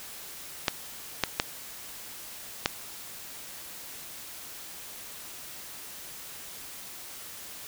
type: clicks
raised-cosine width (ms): 0.2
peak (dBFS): -5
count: 4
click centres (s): 0.682 / 1.237 / 1.399 / 2.659
effects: white hiss -43 dBFS RMS until 7.67 s